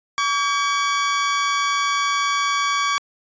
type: tone pair together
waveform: sawtooth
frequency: 1137 / 1608 Hz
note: C#6 / G6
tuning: +44 / +44 cents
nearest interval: tritone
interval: 600 cents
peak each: -15 / -24 dBFS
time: 0.18-2.98 s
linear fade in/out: 0 ms
effects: resampled to 16000 Hz